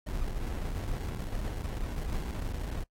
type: noise with sample-and-hold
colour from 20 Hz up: brown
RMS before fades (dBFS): -34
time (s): 0.06-2.84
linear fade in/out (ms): 10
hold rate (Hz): 1225
effects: noise-tail reverb RT60 0.1 s tail -24 dB re dry + AAC 48 kbps